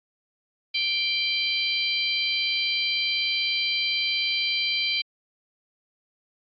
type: harmonic tone with a mistuned harmonic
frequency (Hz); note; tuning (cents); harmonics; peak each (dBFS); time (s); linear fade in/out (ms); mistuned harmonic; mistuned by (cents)
784; G5; 0; 3 / 4 / 5 / 6; -27 / -28 / -29 / -30; 0.74-5.02; 10; 5; +50
effects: AAC 48 kbps